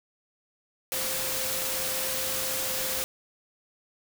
sine tone in noise, 523.3 Hz, C5, in tune, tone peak -38 dBFS, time 0.92-3.04 s, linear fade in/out 0 ms, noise white, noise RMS -30 dBFS, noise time 0.92-3.04 s, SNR -11 dB, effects none

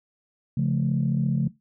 sine chord, Db augmented, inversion none, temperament just, 138.59 / 173.24 / 216.5 Hz, Db3 / F3 / A3, 0 / -14 / -28 cents, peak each -22 / -26 / -26 dBFS, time 0.57-1.48 s, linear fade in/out 5 ms, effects noise-tail reverb RT60 0.2 s tail -18 dB re dry + tanh soft clip ceiling -13 dBFS

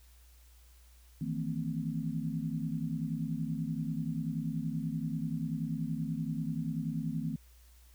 sine tone cluster, 156.4 / 166.8 / 224.4 / 258 Hz, D#3 / E3 / A3 / C4, +9 / +21 / +34 / -24 cents, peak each -36 / -38 / -38 / -39 dBFS, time 1.21-7.36 s, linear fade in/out 5 ms, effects added 60 Hz sine -56 dBFS peak until 7.94 s + white hiss -65 dBFS RMS until 7.94 s

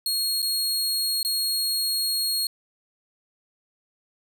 sawtooth tone with dropouts, 4294 Hz, C8, 44 cents sharp, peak -20 dBFS, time 0.06-2.47 s, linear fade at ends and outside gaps 2 ms, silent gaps 0.42-0.426 / 1.23-1.248 s, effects none

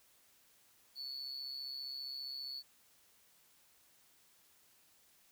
triangle tone with amplitude modulation, 4435 Hz, C#8, in tune, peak -36 dBFS, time 0.95-2.63 s, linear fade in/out 50 ms, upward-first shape sine, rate 135 Hz, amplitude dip 75%, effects tanh soft clip ceiling -35 dBFS + white hiss -68 dBFS RMS until 5.31 s

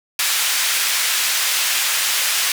pink band-pass noise, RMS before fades -19 dBFS, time 0.19-2.52 s, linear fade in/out 2 ms, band 1900 to 16000 Hz, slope 12 dB/octave, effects none

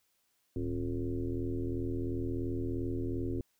sine tone with frequency modulation, 186.8 Hz, F#3, 17 cents sharp, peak -31 dBFS, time 0.56-3.41 s, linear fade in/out 2 ms, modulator 82.8 Hz, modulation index 2.5, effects white hiss -75 dBFS RMS until 3.59 s

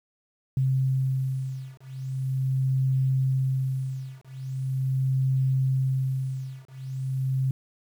sine beating tone pair, 131.9 / 132.31 Hz, C3 / C3, +14 / +20 cents, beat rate 0.41 Hz, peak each -26 / -26 dBFS, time 0.57-7.51 s, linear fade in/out 2 ms, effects 9-bit

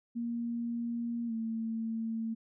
sine tone with pitch glide, 235 to 225.2 Hz, A#3 to A3, +14 to +40 cents, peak -32 dBFS, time 0.15-2.35 s, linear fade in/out 20 ms, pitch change -74 cents, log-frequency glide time 1.27-1.32 s, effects none

